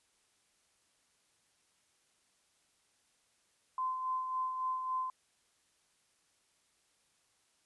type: tone with tremolo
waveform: sine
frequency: 1031 Hz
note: C6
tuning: 26 cents flat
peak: -31 dBFS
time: 3.78-5.1 s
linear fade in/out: 2 ms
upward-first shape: sine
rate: 3.6 Hz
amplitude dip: 45%
effects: white hiss -73 dBFS RMS until 7.65 s + resampled to 24000 Hz